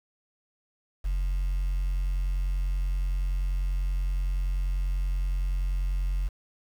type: tone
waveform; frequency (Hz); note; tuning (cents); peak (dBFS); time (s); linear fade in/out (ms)
sine; 45.22; F#1; -39; -22; 1.04-6.29; 20
effects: tanh soft clip ceiling -23 dBFS + 8-bit